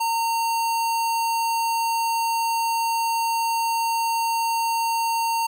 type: tone with notch filter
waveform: square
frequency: 917 Hz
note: A#5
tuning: 29 cents flat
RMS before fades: -23 dBFS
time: 0-5.47 s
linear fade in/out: 10 ms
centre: 1900 Hz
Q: 1.6
effects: none